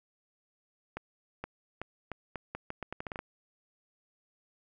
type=accelerating click train; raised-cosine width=0.5 ms; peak=-22 dBFS; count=14; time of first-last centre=0.97-3.191 s; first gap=470 ms; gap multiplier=0.8; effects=none